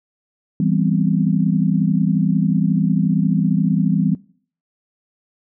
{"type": "chord", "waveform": "sine", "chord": "C major seventh", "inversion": "first", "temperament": "equal", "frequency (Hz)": [164.81, 196, 246.9, 261.6], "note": ["E3", "G3", "B3", "C4"], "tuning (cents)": [0, 0, 0, 0], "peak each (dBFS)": [-18, -18, -24, -24], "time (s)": [0.6, 4.15], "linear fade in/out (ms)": 2, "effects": ["noise-tail reverb RT60 0.5 s tail -21 dB re dry"]}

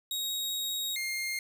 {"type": "tone pair in turn", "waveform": "sawtooth", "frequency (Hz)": [3779, 2121], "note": ["A#7", "C7"], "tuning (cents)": [23, 23], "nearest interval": "minor seventh", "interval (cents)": 1000, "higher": "first", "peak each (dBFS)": -28, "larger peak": "neither", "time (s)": [[0.11, 0.96], [0.96, 1.39]], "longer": "first", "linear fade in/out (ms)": 2, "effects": ["10-bit"]}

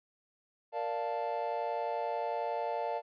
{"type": "chord", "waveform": "triangle", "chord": "Bb major seventh", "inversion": "none", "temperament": "equal", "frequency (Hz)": [466.2, 587.3, 698.5, 880], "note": ["Bb4", "D5", "F5", "A5"], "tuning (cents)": [0, 0, 0, 0], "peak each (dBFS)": [-37, -36, -35, -35], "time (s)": [0.72, 3.02], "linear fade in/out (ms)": 50, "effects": ["resampled to 11025 Hz"]}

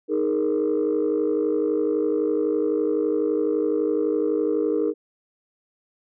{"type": "chord", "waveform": "sine", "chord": "D# suspended fourth", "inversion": "none", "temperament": "just", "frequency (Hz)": [311.1, 414.8, 466.7], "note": ["D#4", "G#4", "A#4"], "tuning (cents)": [0, -2, 2], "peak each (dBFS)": -23, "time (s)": [0.08, 4.94], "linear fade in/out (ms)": 50, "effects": ["tanh soft clip ceiling -14 dBFS"]}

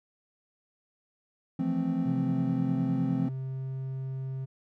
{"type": "chord", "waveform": "triangle", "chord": "F major seventh", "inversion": "third", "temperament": "equal", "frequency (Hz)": [164.81, 174.61, 220, 261.6], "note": ["E3", "F3", "A3", "C4"], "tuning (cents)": [0, 0, 0, 0], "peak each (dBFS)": [-32, -30, -33, -27], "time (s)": [1.59, 3.29], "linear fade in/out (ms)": 5}
{"type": "tone with pitch glide", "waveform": "triangle", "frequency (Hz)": [131.5, 132.57], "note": ["C3", "C3"], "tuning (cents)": [9, 23], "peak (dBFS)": -30, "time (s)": [2.05, 4.46], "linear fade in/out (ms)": 20, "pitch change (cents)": 14, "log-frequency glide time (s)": [3.04, 3.74]}
{"effects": []}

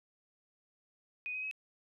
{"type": "tone with pitch steps", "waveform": "sine", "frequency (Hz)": [2489, 2521, 2553], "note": ["D#7", "D#7", "D#7"], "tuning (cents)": [0, 22, 44], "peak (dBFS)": -36, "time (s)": [1.26, 1.512], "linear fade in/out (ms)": 0, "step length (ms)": 84, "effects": []}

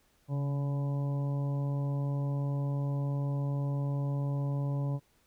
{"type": "harmonic tone with a mistuned harmonic", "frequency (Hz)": 142, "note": "C#3", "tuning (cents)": 42, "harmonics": [1, 2, 3, 4, 5, 6, 7], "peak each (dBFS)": [-29, -41, -48, -44, -54, -52, -50], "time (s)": [0.28, 5], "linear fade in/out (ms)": 50, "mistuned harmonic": 1, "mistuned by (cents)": -34, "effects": ["pink hiss -69 dBFS RMS until 5.26 s"]}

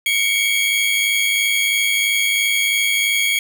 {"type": "tone cluster", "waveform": "45% pulse", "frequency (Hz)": [2183, 2286, 3272], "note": ["C#7", "D7", "G#7"], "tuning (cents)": [-27, -47, -26], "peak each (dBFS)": -20, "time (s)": [0.06, 3.39], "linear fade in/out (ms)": 2, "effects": []}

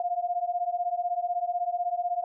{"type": "beating tone pair", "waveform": "sine", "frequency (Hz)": [698.5, 714.5], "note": ["F5", "F5"], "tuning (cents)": [0, 39], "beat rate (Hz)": 16, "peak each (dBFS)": -29, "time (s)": [0, 2.24], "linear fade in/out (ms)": 2, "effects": []}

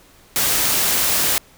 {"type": "noise", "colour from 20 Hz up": "white", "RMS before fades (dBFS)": -18, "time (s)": [0.36, 1.38], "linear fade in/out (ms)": 0, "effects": ["pink hiss -50 dBFS RMS until 1.57 s"]}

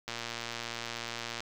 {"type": "click train", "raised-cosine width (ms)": 0.2, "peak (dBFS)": -19, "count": 156, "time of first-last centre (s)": [0.08, 1.405], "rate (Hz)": 117, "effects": ["8-bit"]}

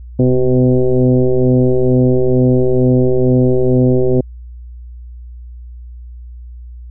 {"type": "tone with frequency modulation", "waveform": "sine", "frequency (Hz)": 125.9, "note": "B2", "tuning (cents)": 34, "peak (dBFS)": -8, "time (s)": [0.19, 4.21], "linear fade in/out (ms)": 5, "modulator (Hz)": 127, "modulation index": 2.9, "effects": ["added 60 Hz sine -29 dBFS peak until 6.9 s"]}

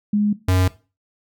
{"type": "tone pair in turn", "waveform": ["sine", "square"], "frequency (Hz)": [207.7, 92.33], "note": ["G#3", "F#2"], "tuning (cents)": [0, -3], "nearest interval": "octave + major second", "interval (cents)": 1403, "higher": "first", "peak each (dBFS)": -15, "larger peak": "neither", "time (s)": [[0.13, 0.33], [0.48, 0.68]], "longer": "neither", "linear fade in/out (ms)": 5, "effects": ["noise-tail reverb RT60 0.3 s tail -17 dB re dry"]}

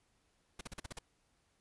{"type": "noise bursts", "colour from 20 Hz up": "pink", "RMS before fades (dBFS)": -44, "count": 7, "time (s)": [0.59, 0.989], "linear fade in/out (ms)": 5, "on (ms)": 21, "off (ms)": 42, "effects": ["pink hiss -75 dBFS RMS until 1.6 s", "resampled to 24000 Hz"]}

